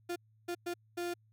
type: tone bursts at uneven times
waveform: 35% pulse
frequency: 349.2 Hz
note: F4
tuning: in tune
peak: -33 dBFS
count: 4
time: 0.09-0.16 / 0.48-0.55 / 0.66-0.74 / 0.97-1.14 s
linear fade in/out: 10 ms
effects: added 109 Hz sine -64 dBFS peak until 1.32 s